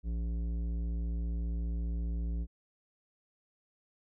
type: tone with tanh clipping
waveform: sine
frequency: 57.4 Hz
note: A#1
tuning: 26 cents flat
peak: -33 dBFS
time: 0.03-2.47 s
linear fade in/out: 50 ms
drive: 12 dB
effects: none